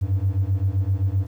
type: beating tone pair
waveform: triangle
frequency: 92.6 / 100.3 Hz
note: F#2 / G2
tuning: +2 / +40 cents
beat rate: 7.7 Hz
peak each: -19 dBFS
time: 0.01-1.27 s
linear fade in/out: 20 ms
effects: tanh soft clip ceiling -13 dBFS + 9-bit